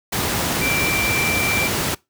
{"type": "tone in noise", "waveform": "sine", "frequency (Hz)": 2349, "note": "D7", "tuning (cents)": 0, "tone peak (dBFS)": -21, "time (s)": [0.61, 1.68], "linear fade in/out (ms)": 10, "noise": "pink", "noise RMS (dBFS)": -21, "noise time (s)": [0.12, 1.95], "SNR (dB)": -3, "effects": ["noise-tail reverb RT60 0.2 s tail -22 dB re dry", "high-pass 80 Hz 12 dB/octave"]}